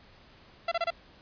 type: tone bursts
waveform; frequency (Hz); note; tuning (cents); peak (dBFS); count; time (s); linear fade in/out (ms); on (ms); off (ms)
sawtooth; 676; E5; +43; -22; 4; 0.68-0.905; 5; 36; 27
effects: pink hiss -56 dBFS RMS until 1.21 s + resampled to 11025 Hz